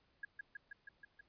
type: tone with echo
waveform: sine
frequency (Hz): 1646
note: G#6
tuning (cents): -16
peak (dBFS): -40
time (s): 0.23-0.25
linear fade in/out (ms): 5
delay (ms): 160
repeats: 6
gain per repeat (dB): -2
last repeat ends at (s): 1.21
effects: pink hiss -75 dBFS RMS until 1.28 s + resampled to 11025 Hz